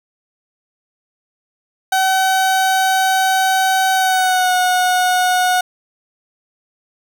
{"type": "tone with pitch glide", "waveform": "30% pulse", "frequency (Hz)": [760, 730.7], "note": ["F#5", "F#5"], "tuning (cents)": [46, -22], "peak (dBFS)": -10, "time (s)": [1.92, 5.61], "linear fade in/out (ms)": 5, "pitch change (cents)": -68, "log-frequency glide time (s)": [3.93, 4.54], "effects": []}